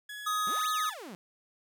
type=tone with pitch glide; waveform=30% pulse; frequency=1686 to 1731.4 Hz; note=G#6 to A6; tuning=+26 to -28 cents; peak=-37 dBFS; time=0.09-0.94 s; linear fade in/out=5 ms; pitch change=+46 cents; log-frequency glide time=0.47-0.6 s
type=tone; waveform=square; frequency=1253 Hz; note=D#6; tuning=12 cents sharp; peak=-29 dBFS; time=0.26-0.9 s; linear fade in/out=10 ms
type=exponential two-way sweep; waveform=sawtooth; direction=up then down; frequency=164.81 to 4503 to 164.81 Hz; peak=-38 dBFS; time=0.47-1.15 s; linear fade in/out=0 ms; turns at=0.69 s
effects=none